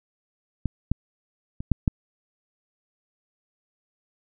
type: clicks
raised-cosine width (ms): 5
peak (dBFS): -12 / -9 / -20 / -6 / -7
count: 5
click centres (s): 0.657 / 0.916 / 1.605 / 1.717 / 1.878
effects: none